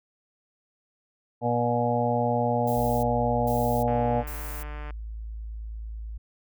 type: harmonic tone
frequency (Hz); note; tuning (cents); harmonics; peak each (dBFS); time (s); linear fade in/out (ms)
120; B2; -49; 1 / 2 / 4 / 5 / 6 / 7; -29 / -29 / -29 / -29 / -29 / -29; 1.41-4.24; 50
type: noise bursts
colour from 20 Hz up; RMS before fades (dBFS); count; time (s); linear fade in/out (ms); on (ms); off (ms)
violet; -40; 3; 2.67-4.63; 5; 360; 440
type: tone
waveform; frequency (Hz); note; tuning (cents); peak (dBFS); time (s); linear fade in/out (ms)
sine; 54.6; A1; -13; -33; 2.76-6.18; 10
type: click train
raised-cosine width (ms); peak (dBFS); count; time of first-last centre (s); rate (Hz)
0.5; -27; 154; 3.88-4.907; 149
effects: none